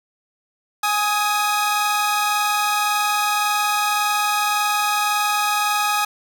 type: tone pair together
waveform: sawtooth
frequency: 830.6 / 1256.8 Hz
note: G#5 / D#6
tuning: 0 / +17 cents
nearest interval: perfect fifth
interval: 717 cents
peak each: -17 dBFS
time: 0.83-6.05 s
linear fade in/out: 5 ms
effects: none